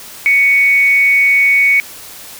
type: tone with frequency modulation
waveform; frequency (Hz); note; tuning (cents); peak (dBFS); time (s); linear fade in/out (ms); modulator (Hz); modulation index
sine; 2230; C#7; +10; -7; 0.26-1.8; 0; 247; 0.25
effects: white hiss -33 dBFS RMS until 2.39 s